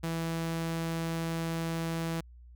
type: tone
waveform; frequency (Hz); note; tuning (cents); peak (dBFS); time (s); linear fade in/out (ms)
sawtooth; 164.81; E3; 0; -27; 0.03-2.21; 10
effects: added 60 Hz sine -49 dBFS peak until 2.55 s